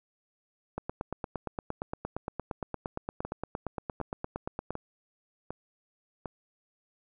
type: two click trains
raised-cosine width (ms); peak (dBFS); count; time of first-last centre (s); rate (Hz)
1; -22 / -19; 5 / 35; 3.25-6.258 / 0.78-4.706; 1.33 / 8.66
effects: none